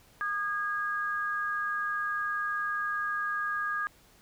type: tone pair together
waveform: sine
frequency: 1222 / 1642.5 Hz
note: D#6 / G#6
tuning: -32 / -20 cents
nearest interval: perfect fourth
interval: 512 cents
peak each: -32 / -31 dBFS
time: 0.21-3.87 s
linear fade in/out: 0 ms
effects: pink hiss -60 dBFS RMS until 4.21 s